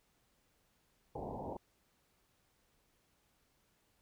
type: low-pass noise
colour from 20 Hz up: white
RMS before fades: -43 dBFS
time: 1.15-1.57 s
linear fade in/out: 5 ms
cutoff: 940 Hz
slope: 96 dB/octave
effects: pink hiss -75 dBFS RMS until 4.01 s